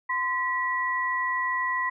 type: tone pair together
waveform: sine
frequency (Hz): 1027.7 / 1940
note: C6 / B6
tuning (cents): -31 / -31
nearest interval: major seventh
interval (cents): 1100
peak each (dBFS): -27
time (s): 0.09-1.9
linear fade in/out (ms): 10
effects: none